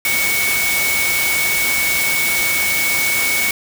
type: tone in noise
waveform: sine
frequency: 2228 Hz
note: C#7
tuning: 8 cents sharp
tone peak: -17 dBFS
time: 0.05-3.51 s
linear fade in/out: 2 ms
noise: white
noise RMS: -20 dBFS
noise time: 0.05-3.51 s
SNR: 0 dB
effects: none